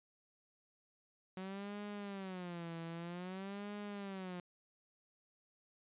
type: tone with vibrato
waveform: sawtooth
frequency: 185 Hz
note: F#3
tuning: in tune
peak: -39 dBFS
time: 1.37-4.4 s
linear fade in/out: 2 ms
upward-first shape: sine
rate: 0.52 Hz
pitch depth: 190 cents each way
effects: resampled to 8000 Hz